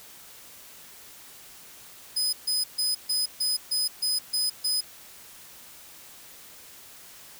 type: tone bursts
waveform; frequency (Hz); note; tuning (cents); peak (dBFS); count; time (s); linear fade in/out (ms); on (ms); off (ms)
sawtooth; 5020; D#8; +15; -21; 9; 2.16-4.81; 10; 170; 140
effects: white hiss -48 dBFS RMS until 7.39 s